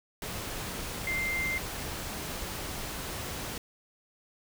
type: tone in noise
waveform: sine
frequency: 2093 Hz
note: C7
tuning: in tune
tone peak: -29 dBFS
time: 1.07-1.58 s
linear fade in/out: 2 ms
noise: pink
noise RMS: -37 dBFS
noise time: 0.22-3.58 s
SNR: +5 dB
effects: none